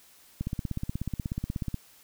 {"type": "click train", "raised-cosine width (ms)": 5, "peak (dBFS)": -18, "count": 23, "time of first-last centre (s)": [0.41, 1.743], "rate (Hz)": 16.5, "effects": ["white hiss -57 dBFS RMS until 2.03 s"]}